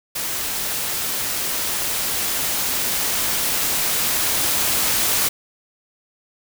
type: noise with level ramp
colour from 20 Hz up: white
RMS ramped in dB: -25 to -19 dBFS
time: 0.15-5.29 s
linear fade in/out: 10 ms
effects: none